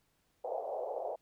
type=band-pass noise; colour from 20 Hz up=pink; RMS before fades=-38 dBFS; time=0.44-1.16 s; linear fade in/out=10 ms; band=470 to 780 Hz; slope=48 dB/octave; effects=pink hiss -75 dBFS RMS until 1.21 s